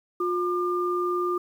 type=tone pair together; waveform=sine; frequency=356.1 / 1200 Hz; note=F4 / D6; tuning=+34 / +37 cents; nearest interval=octave + major sixth; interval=2103 cents; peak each=-25 / -27 dBFS; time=0.2-1.38 s; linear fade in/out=5 ms; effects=9-bit